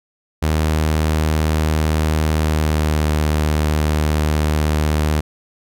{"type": "tone with pitch glide", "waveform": "sawtooth", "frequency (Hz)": [77.78, 76.31], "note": ["D#2", "D#2"], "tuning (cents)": [0, -33], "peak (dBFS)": -11, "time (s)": [0.42, 5.21], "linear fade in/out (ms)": 10, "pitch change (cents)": -33, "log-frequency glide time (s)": [2.35, 3.1], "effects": []}